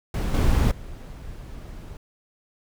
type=noise with level steps; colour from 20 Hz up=brown; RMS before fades=-24 / -19 / -38 dBFS; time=0.14-1.97 s; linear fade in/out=2 ms; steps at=0.34 / 0.71 s; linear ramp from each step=5 ms; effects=none